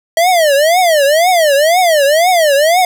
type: tone with vibrato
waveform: square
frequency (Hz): 640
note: D#5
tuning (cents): +49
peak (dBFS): -8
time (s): 0.17-2.85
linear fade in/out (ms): 2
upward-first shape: triangle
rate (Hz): 2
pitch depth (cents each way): 290
effects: none